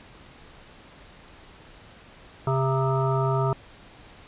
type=harmonic tone with a mistuned harmonic; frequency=133.3 Hz; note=C3; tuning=33 cents sharp; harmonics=1 / 3 / 5 / 7 / 9 / 10; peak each=-23 / -28 / -30 / -31 / -33 / -33 dBFS; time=2.47-3.53 s; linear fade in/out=2 ms; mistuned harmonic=10; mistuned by=-49 cents; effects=pink hiss -49 dBFS RMS until 4.27 s + resampled to 8000 Hz